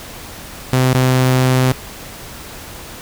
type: tone with dropouts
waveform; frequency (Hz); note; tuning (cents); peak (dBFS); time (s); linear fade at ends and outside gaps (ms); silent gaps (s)
sawtooth; 128.7; C3; -28; -7; 0.73-1.72; 0; 0.932-0.947
effects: pink hiss -33 dBFS RMS until 3.01 s